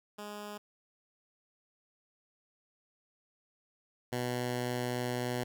10% pulse tone pair in turn, 207.7 / 123.5 Hz, G#3 / B2, 0 / 0 cents, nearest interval major sixth, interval 900 cents, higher first, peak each -33 / -24 dBFS, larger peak second, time 0.18-0.58 / 4.12-5.44 s, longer second, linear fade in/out 10 ms, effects none

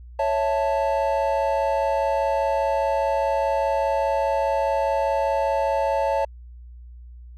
triangle chord, A major, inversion first, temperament equal, 554.4 / 659.3 / 880 Hz, C#5 / E5 / A5, 0 / 0 / 0 cents, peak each -21 / -24 / -22 dBFS, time 0.19-6.25 s, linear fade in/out 5 ms, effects added 60 Hz sine -39 dBFS peak until 7.37 s

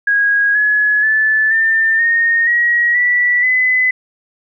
sine tone with pitch steps, 1646 / 1694.2 / 1743.9 / 1795 / 1847.6 / 1901.7 / 1957.4 / 2015 Hz, G#6 / G#6 / A6 / A6 / A#6 / A#6 / B6 / B6, -16 / +34 / -16 / +34 / -16 / +34 / -16 / +34 cents, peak -10 dBFS, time 0.07-3.91 s, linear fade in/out 5 ms, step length 480 ms, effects none

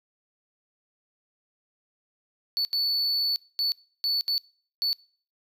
triangle tone bursts at uneven times, 4463 Hz, C#8, 11 cents sharp, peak -22 dBFS, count 6, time 2.57-2.65 / 2.73-3.36 / 3.59-3.72 / 4.04-4.21 / 4.28-4.38 / 4.82-4.93 s, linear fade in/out 0 ms, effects noise-tail reverb RT60 0.5 s tail -24 dB re dry

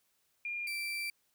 sine / 35% pulse tone pair in turn, 2409 / 2343 Hz, D7 / D7, +43 / -5 cents, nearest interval unison, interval 48 cents, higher first, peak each -35 / -33 dBFS, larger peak second, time 0.45-0.67 / 0.67-1.1 s, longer second, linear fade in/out 2 ms, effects white hiss -75 dBFS RMS until 1.34 s

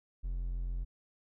triangle tone, 43.65 Hz, F1, in tune, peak -31 dBFS, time 0.23-0.85 s, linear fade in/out 20 ms, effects none

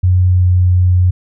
sine tone with pitch glide, 91.1 to 90.42 Hz, F#2 to F#2, -26 to -39 cents, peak -7 dBFS, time 0.03-1.11 s, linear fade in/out 10 ms, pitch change -13 cents, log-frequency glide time 0.29-0.45 s, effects none

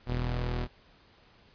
sawtooth tone pair together, 40.65 / 122.6 Hz, E1 / B2, -23 / -12 cents, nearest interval octave + perfect fifth, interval 1911 cents, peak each -27 / -29 dBFS, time 0.06-0.68 s, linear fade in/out 50 ms, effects pink hiss -60 dBFS RMS until 1.54 s + resampled to 11025 Hz

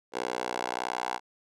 10% pulse tone with high-pass filter sweep, 61.5 Hz, B1, 7 cents flat, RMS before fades -33 dBFS, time 0.12-1.2 s, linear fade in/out 50 ms, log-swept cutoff 520 to 780 Hz, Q 2.7, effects low-pass 8000 Hz 12 dB/octave

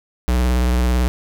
square tone with vibrato, 61.5 Hz, B1, 7 cents flat, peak -15 dBFS, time 0.28-1.08 s, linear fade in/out 0 ms, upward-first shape triangle, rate 18 Hz, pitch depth 70 cents each way, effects none

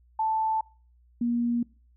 sine tone pair in turn, 880 / 237.7 Hz, A5 / A#3, 0 / +34 cents, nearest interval octave + major seventh, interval 2266 cents, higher first, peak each -23 dBFS, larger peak neither, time 0.19-0.61 / 1.21-1.63 s, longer neither, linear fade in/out 5 ms, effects noise-tail reverb RT60 0.4 s tail -24 dB re dry + added 60 Hz sine -57 dBFS peak until 1.96 s

